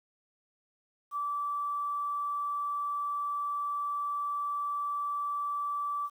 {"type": "tone", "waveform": "sine", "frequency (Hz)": 1160, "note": "D6", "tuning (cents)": -22, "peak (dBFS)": -30, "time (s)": [1.11, 6.1], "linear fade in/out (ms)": 50, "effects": ["10-bit"]}